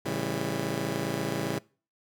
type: chord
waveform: 15% pulse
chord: A dominant seventh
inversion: none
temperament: just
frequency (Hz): 110 / 137.5 / 165 / 198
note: A2 / C#3 / E3 / G3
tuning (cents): 0 / -14 / +2 / +18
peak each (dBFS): -31 / -27 / -29 / -29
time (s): 0.05-1.59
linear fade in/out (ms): 10
effects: noise-tail reverb RT60 0.4 s tail -24 dB re dry